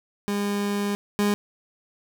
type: tone pair in turn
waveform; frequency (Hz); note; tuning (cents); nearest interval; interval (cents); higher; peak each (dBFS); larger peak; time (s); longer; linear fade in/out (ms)
30% pulse; 203.2 / 205.2; G#3 / G#3; -38 / -21; unison; 17; second; -21 / -17; second; 0.28-0.95 / 1.19-1.34; first; 0
effects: none